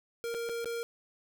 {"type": "tone with dropouts", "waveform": "square", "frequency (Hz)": 466.5, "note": "A#4", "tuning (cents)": 1, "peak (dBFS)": -34, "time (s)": [0.24, 0.83], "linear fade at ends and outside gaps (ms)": 0, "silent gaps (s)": [[0.342, 0.347], [0.49, 0.495], [0.645, 0.657]], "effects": []}